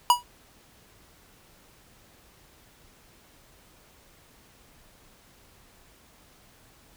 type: tone with exponential decay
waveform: square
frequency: 971 Hz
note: B5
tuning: 30 cents flat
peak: -12 dBFS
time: 0.1-0.23 s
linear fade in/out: 1 ms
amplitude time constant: 27 ms
effects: pink hiss -57 dBFS RMS until 6.96 s